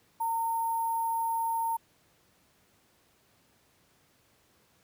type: tone with sample-and-hold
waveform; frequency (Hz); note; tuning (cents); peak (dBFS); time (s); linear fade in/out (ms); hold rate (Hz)
sine; 914; A#5; -34; -27; 0.2-1.77; 10; 11025
effects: pink hiss -66 dBFS RMS until 4.83 s + high-pass 80 Hz 12 dB/octave

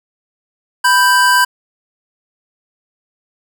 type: tone pair together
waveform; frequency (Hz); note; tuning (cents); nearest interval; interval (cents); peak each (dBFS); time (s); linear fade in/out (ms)
square; 991.6 / 1568; B5 / G6; +7 / 0; minor sixth; 793; -12; 0.84-1.45; 10
effects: none

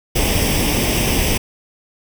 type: noise with comb filter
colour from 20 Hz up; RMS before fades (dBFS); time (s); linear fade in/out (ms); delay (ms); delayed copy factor
pink; -17; 0.15-1.38; 10; 0.36; +0.7
effects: none

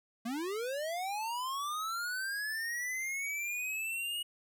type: linear sweep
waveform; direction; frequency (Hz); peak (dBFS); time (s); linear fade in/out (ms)
square; up; 220 to 2900; -35; 0.25-4.23; 10
effects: none

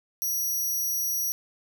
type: tone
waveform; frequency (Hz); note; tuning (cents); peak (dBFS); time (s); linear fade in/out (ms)
10% pulse; 5790; F#8; -38; -20; 0.22-1.32; 0
effects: none

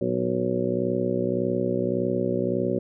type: harmonic tone with a mistuned harmonic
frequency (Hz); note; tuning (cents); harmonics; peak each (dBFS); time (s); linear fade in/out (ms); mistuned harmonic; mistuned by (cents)
61.74; B1; 0; 2 / 3 / 4 / 5 / 6 / 7 / 8 / 9; -33 / -30 / -29 / -36 / -27 / -38 / -31 / -30; 0.01-2.79; 5; 2; -90
effects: none

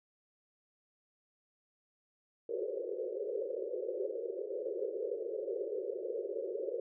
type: band-pass noise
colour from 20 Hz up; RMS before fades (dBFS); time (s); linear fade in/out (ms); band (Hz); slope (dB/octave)
pink; -38; 2.49-6.8; 2; 370 to 550; 96
effects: none

